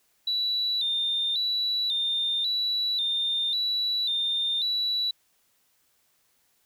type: tone with vibrato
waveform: sine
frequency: 3775 Hz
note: A#7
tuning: 21 cents sharp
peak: -23 dBFS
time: 0.27-5.11 s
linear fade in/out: 5 ms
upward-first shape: square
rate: 0.92 Hz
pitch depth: 73 cents each way
effects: tanh soft clip ceiling -19 dBFS + white hiss -68 dBFS RMS until 6.65 s